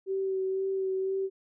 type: tone with vibrato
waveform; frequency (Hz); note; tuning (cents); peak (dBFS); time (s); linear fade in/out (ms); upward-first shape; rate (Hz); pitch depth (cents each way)
sine; 382.6; G4; -42; -27; 0.06-1.3; 50; sine; 2; 17
effects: none